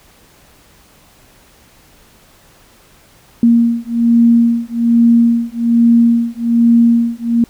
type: beating tone pair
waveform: sine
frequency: 233.1 / 234.3 Hz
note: A#3 / A#3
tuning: 0 / +9 cents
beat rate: 1.2 Hz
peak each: -11 dBFS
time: 3.43-7.44 s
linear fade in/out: 2 ms
effects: pink hiss -47 dBFS RMS until 7.49 s